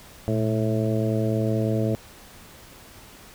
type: harmonic tone with a mistuned harmonic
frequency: 109.4 Hz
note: A2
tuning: 9 cents flat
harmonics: 1 / 2 / 3 / 4 / 5 / 6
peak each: -24 / -27 / -29 / -30 / -31 / -32 dBFS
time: 0.28-1.95 s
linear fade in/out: 0 ms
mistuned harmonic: 1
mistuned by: +89 cents
effects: pink hiss -47 dBFS RMS until 3.34 s